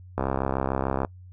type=click train; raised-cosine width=1 ms; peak=-11 dBFS; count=59; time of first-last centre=0.18-1.048 s; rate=66.8 Hz; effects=noise-tail reverb RT60 0.1 s tail -25 dB re dry + added 91 Hz sine -43 dBFS peak until 1.32 s

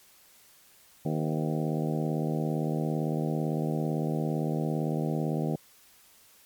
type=harmonic tone with a mistuned harmonic; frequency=77.78 Hz; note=D#2; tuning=in tune; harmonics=2 / 3 / 4 / 5 / 6 / 7 / 8 / 9 / 10; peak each=-29 / -33 / -35 / -37 / -39 / -40 / -41 / -42 / -43 dBFS; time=1.05-5.56 s; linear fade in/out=5 ms; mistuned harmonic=7; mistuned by=-63 cents; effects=white hiss -58 dBFS RMS until 6.45 s + MP3 96 kbps

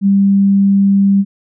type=tone; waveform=sine; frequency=197.6 Hz; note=G3; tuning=14 cents sharp; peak=-7 dBFS; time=0.01-1.25 s; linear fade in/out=50 ms; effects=none

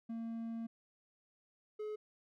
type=tone pair in turn; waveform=triangle; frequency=228.4 / 425.5 Hz; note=A#3 / G#4; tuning=-35 / +42 cents; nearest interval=major seventh; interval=1077 cents; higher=second; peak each=-37 / -37 dBFS; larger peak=neither; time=0.09-0.67 / 1.79-1.96 s; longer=first; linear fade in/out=10 ms; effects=none

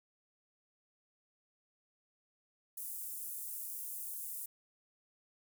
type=high-pass noise; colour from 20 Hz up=pink; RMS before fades=-43 dBFS; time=2.77-4.46 s; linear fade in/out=5 ms; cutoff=9700 Hz; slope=24 dB/octave; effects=none

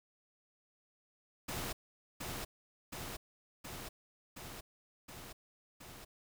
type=noise with echo; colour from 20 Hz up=pink; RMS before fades=-40 dBFS; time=1.48-1.73 s; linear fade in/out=10 ms; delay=720 ms; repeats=6; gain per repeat=-2 dB; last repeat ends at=6.05 s; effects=none

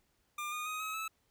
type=tone with pitch steps; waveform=25% pulse; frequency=1200 / 1225.2 / 1251 / 1277.2 / 1304.1 Hz; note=D6 / D#6 / D#6 / D#6 / E6; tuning=+37 / -27 / +9 / +45 / -19 cents; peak=-33 dBFS; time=0.38-1.08 s; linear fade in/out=5 ms; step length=140 ms; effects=pink hiss -75 dBFS RMS until 1.3 s

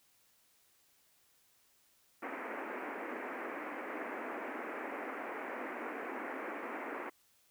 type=band-pass noise; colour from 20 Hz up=pink; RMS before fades=-42 dBFS; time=2.22-7.1 s; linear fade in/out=10 ms; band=250 to 2300 Hz; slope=48 dB/octave; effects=white hiss -70 dBFS RMS until 7.5 s

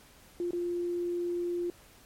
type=tone with dropouts; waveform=sine; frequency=349.2 Hz; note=F4; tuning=in tune; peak=-29 dBFS; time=0.4-1.7 s; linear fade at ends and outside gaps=1 ms; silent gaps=0.508-0.532 s; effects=pink hiss -57 dBFS RMS until 2.05 s + MP3 64 kbps

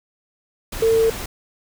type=tone in noise; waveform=sine; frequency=450.5 Hz; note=A4; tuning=41 cents sharp; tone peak=-13 dBFS; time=0.82-1.1 s; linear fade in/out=5 ms; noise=pink; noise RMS=-30 dBFS; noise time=0.72-1.26 s; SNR=+14 dB; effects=none

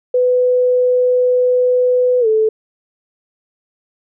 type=tone with pitch glide; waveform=sine; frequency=499.2 to 437.1 Hz; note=B4 to A4; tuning=+19 to -11 cents; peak=-10 dBFS; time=0.14-2.49 s; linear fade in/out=5 ms; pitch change=-230 cents; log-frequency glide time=2.2-2.27 s; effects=none

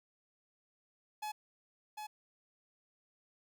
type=tone with echo; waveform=45% pulse; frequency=850 Hz; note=G#5; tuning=40 cents sharp; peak=-38 dBFS; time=1.22-1.32 s; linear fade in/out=10 ms; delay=750 ms; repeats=1; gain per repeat=-4 dB; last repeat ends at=2.07 s; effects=none

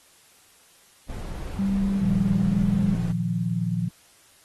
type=noise; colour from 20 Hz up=brown; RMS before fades=-33 dBFS; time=1.08-3.13 s; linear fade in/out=20 ms
type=tone with pitch glide; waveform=sine; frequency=196 to 199.77 Hz; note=G3 to G3; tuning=0 to +33 cents; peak=-21 dBFS; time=1.59-2.95 s; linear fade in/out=0 ms; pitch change=+33 cents; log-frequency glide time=2.37-2.52 s
type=chord; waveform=sine; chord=Bb suspended fourth; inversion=none; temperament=equal; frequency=116.54 / 155.56 / 174.61 Hz; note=Bb2 / Eb3 / F3; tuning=0 / 0 / 0 cents; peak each=-28 / -30 / -25 dBFS; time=2-3.89 s; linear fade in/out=10 ms
effects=white hiss -56 dBFS RMS until 4.44 s + AAC 32 kbps

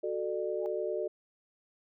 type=chord; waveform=sine; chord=D major; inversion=first; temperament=equal with one note detuned; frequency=370 / 440 / 599.3 Hz; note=F#4 / A4 / D5; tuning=0 / 0 / +35 cents; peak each=-35 dBFS; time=0.03-1.08 s; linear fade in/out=10 ms
type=tone with exponential growth; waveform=sine; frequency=815 Hz; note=G#5; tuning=33 cents flat; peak=-38 dBFS; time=0.57-0.66 s; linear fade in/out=0 ms; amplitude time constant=19 ms
effects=none

